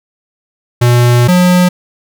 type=tone pair in turn; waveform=square; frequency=121.3 / 179.79 Hz; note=B2 / F#3; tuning=-31 / -49 cents; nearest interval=perfect fifth; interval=682 cents; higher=second; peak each=-6 dBFS; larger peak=neither; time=0.81-1.28 / 1.28-1.69 s; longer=first; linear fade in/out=10 ms; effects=none